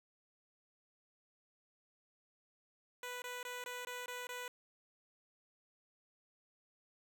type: tone bursts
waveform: 10% pulse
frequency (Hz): 493.9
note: B4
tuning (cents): 0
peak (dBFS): -34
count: 7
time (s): 3.03-4.48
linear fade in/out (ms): 2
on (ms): 190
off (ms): 20
effects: none